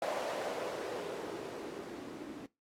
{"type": "noise with low-pass filter sweep", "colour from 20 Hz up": "violet", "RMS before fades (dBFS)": -40, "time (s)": [0.02, 2.46], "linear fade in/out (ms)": 2, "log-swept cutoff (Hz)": [630, 270], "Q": 2.8, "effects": ["noise-tail reverb RT60 0.2 s tail -19 dB re dry", "AAC 64 kbps"]}